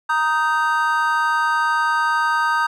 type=chord; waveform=triangle; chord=Eb major; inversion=second; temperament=just; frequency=933.4 / 1244.5 / 1555.6 Hz; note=Bb5 / Eb6 / G6; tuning=+2 / 0 / -14 cents; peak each=-19 dBFS; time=0.09-2.67 s; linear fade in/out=10 ms; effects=none